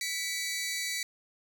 15% pulse tone pair together, 1975.5 / 2271 Hz, B6 / C#7, 0 / +41 cents, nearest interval major second, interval 241 cents, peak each -28 / -28 dBFS, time 0.01-1.03 s, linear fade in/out 2 ms, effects none

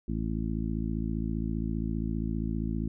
harmonic tone, 55.1 Hz, A1, 3 cents sharp, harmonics 1 / 2 / 3 / 4 / 5 / 6, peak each -33 / -37 / -35 / -34 / -38 / -40 dBFS, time 0.08-2.88 s, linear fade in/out 5 ms, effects none

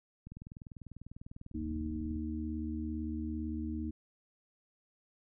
click train, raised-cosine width 5 ms, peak -34 dBFS, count 39, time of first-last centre 0.27-2.161 s, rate 20.1 Hz
harmonic tone, 77.78 Hz, D#2, in tune, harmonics 1 / 3 / 4, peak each -39 / -39 / -39 dBFS, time 1.54-3.91 s, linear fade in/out 10 ms
effects none

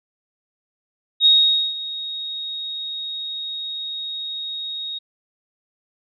sine tone with ADSR envelope, 3753 Hz, A#7, 11 cents sharp, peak -9 dBFS, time 1.2-4.99 s, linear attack 56 ms, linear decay 480 ms, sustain -17 dB, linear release 15 ms, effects none

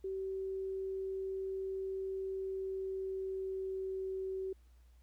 sine tone with pitch glide, 383.2 to 380.3 Hz, G4 to F#4, -39 to +48 cents, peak -36 dBFS, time 0.04-4.53 s, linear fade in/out 5 ms, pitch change -13 cents, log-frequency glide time 2.18-4.12 s, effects added 60 Hz sine -59 dBFS peak until 5.02 s + pink hiss -75 dBFS RMS until 5.02 s

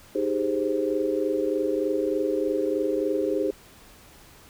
sine chord, Ab major seventh, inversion second, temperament equal, 311.1 / 392 / 415.3 / 523.3 Hz, Eb4 / G4 / Ab4 / C5, 0 / 0 / 0 / 0 cents, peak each -28 dBFS, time 0.15-3.51 s, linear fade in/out 5 ms, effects pink hiss -51 dBFS RMS until 4.49 s

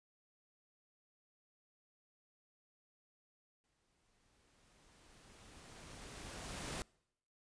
pink noise with exponential growth, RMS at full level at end -42 dBFS, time 3.64-6.82 s, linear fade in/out 0 ms, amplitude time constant 690 ms, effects noise-tail reverb RT60 0.8 s tail -26 dB re dry + resampled to 22050 Hz

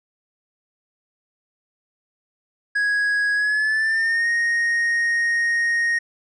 triangle tone with pitch glide, 1661.2 to 1864.6 Hz, G#6 to A#6, 0 to 0 cents, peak -16 dBFS, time 2.75-5.99 s, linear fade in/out 10 ms, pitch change +200 cents, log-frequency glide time 3.34-4.28 s, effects resampled to 24000 Hz

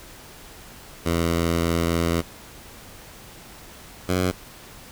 10% pulse tone pair in turn, 84.1 / 91.34 Hz, E2 / F#2, +35 / -22 cents, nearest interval minor second, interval 143 cents, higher second, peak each -12 dBFS, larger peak neither, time 1.05-2.22 / 4.08-4.32 s, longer first, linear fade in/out 20 ms, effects pink hiss -44 dBFS RMS until 4.91 s

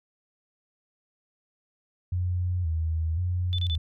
sine tone with vibrato, 85 Hz, F2, 46 cents flat, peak -24 dBFS, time 2.12-3.78 s, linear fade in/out 5 ms, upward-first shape square, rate 0.95 Hz, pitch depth 93 cents each way
sine tone bursts, 3504 Hz, A7, 8 cents flat, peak -30 dBFS, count 3, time 3.53-3.752 s, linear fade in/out 0 ms, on 54 ms, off 30 ms
effects none

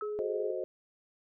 sine tone with exponential decay, 1293 Hz, E6, 34 cents flat, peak -35 dBFS, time 0.01-0.22 s, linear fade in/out 1 ms, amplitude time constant 45 ms
sine tone, 419.9 Hz, G#4, 19 cents sharp, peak -33 dBFS, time 0.02-0.51 s, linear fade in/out 5 ms
sine chord, F# diminished seventh, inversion none, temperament equal, 370 / 440 / 523.3 / 622.3 Hz, F#4 / A4 / C5 / Eb5, 0 / 0 / 0 / 0 cents, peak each -37 / -41 / -37 / -39 dBFS, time 0.19-0.64 s, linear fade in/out 0 ms
effects none

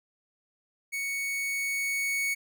45% pulse tone with level ramp, 2224 Hz, C#7, 5 cents sharp, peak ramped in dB -30 to -26 dBFS, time 0.92-2.35 s, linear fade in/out 20 ms, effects none

